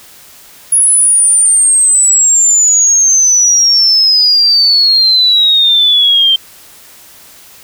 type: exponential sweep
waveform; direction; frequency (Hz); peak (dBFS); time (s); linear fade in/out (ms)
sine; down; 10500 to 3136; -5; 0.72-6.36; 5
effects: white hiss -38 dBFS RMS until 7.63 s